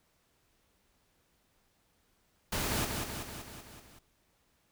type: noise with echo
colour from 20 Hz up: pink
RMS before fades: -33 dBFS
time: 2.52-2.85 s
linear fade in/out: 5 ms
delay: 190 ms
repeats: 6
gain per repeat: -4 dB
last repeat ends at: 3.99 s
effects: pink hiss -72 dBFS RMS until 4.71 s